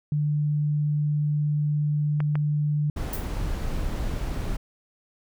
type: tone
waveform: sine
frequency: 148.6 Hz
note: D3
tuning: 21 cents sharp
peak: -21 dBFS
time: 0.12-2.9 s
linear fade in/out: 2 ms
type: clicks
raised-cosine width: 0.5 ms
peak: -18 dBFS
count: 2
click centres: 2.204 / 2.355 s
type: noise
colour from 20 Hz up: brown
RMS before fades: -28 dBFS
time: 2.96-4.57 s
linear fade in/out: 10 ms
type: noise with exponential decay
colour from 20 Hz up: violet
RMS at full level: -30 dBFS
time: 3.13-3.31 s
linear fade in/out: 2 ms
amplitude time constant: 39 ms
effects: none